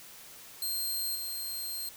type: tone with level steps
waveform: 10% pulse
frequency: 4186 Hz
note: C8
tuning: in tune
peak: -24 / -28 dBFS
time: 0.62-1.89 s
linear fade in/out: 2 ms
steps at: 1.15 s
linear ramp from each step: 5 ms
effects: white hiss -50 dBFS RMS until 1.96 s